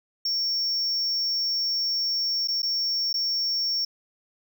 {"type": "tone with dropouts", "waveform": "triangle", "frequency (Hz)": 5480, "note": "F8", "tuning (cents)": -34, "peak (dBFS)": -22, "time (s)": [0.25, 3.85], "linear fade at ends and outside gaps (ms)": 5, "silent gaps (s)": [[2.475, 2.483], [2.621, 2.629], [3.13, 3.14]], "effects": []}